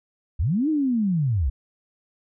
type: linear two-way sweep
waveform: sine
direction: up then down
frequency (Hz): 56 to 320 to 56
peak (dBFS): -19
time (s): 0.39-1.5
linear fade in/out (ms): 10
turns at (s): 0.69
effects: none